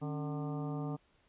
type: harmonic tone with a mistuned harmonic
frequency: 150 Hz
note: D3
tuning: 37 cents sharp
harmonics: 1 / 2 / 3 / 4 / 5 / 6 / 7 / 8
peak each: -37 / -40 / -46 / -51 / -48 / -54 / -55 / -52 dBFS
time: 0.01-0.97 s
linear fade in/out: 20 ms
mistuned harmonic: 2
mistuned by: -120 cents
effects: pink hiss -70 dBFS RMS until 1.28 s + resampled to 8000 Hz